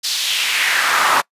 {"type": "noise with high-pass filter sweep", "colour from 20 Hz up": "brown", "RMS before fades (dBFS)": -17, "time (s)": [0.03, 1.22], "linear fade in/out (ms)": 20, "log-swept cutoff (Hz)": [4600, 960], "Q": 2.2, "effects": ["noise-tail reverb RT60 0.1 s tail -24 dB re dry", "resampled to 32000 Hz"]}